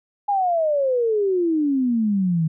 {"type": "exponential sweep", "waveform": "sine", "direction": "down", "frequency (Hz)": [830.6, 155.56], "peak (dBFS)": -17, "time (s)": [0.28, 2.48], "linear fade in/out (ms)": 10, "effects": []}